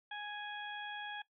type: harmonic tone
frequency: 830.6 Hz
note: G#5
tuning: in tune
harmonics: 1 / 2 / 3 / 4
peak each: -45 / -44 / -52 / -48 dBFS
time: 0.11-1.22 s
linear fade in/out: 5 ms
effects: noise-tail reverb RT60 0.1 s tail -17 dB re dry